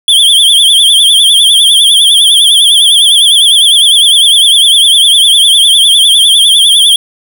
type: tone with vibrato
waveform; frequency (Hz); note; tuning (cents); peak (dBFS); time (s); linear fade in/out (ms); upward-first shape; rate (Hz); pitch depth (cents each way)
square; 3322; G#7; 0; -3; 0.08-6.96; 2; triangle; 9.9; 130
effects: none